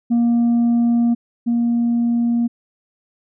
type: tone pair in turn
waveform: sine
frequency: 235.9 / 235.9 Hz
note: A#3 / A#3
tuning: +21 / +21 cents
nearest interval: unison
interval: 0 cents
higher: neither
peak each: -10 / -13 dBFS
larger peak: first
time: 0.1-1.15 / 1.46-2.48 s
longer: first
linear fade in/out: 20 ms
effects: tanh soft clip ceiling -12 dBFS